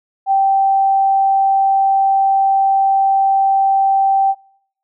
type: tone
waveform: sine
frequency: 780 Hz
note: G5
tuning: 9 cents flat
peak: -10 dBFS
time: 0.26-4.35 s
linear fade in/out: 50 ms
effects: noise-tail reverb RT60 0.7 s tail -24 dB re dry